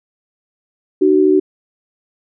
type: tone pair together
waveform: sine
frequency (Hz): 303 / 376.4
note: D#4 / F#4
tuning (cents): -46 / +30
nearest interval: major third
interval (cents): 376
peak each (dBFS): -13 / -10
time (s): 1.01-1.4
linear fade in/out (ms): 10
effects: none